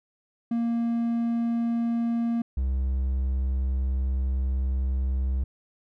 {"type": "tone pair in turn", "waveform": "triangle", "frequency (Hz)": [233.1, 65.41], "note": ["A#3", "C2"], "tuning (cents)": [0, 0], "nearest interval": "octave + minor seventh", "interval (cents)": 2200, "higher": "first", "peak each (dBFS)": -21, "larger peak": "neither", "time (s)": [[0.51, 2.42], [2.57, 5.44]], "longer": "second", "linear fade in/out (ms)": 5, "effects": []}